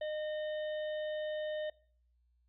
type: harmonic tone with a mistuned harmonic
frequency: 612 Hz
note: D#5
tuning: 29 cents flat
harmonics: 1 / 3 / 5 / 6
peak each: -35 / -48 / -52 / -54 dBFS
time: 0.01-1.7 s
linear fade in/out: 5 ms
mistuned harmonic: 5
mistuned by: -17 cents
effects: noise-tail reverb RT60 0.5 s tail -21 dB re dry + added 60 Hz sine -69 dBFS peak until 2.48 s